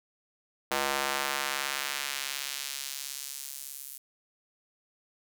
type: tone with high-pass filter sweep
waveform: square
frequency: 69.3 Hz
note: C#2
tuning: in tune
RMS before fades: -34 dBFS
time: 0.71-3.98 s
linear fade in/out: 5 ms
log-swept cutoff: 640 to 11000 Hz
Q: 0.74
effects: none